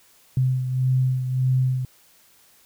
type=beating tone pair; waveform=sine; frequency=128.8 / 130.5 Hz; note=C3 / C3; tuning=-27 / -4 cents; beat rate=1.7 Hz; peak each=-19 / -27 dBFS; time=0.37-1.85 s; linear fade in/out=2 ms; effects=white hiss -56 dBFS RMS until 2.65 s